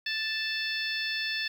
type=harmonic tone; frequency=880 Hz; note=A5; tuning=in tune; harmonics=2 / 3 / 4 / 5 / 6; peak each=-33 / -35 / -36 / -37 / -38 dBFS; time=0.06-1.48 s; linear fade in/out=5 ms; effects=9-bit